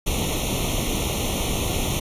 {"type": "noise with comb filter", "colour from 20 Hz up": "pink", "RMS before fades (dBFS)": -24, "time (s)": [0.06, 2], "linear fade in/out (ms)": 10, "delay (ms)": 0.31, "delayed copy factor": 1, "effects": ["resampled to 32000 Hz"]}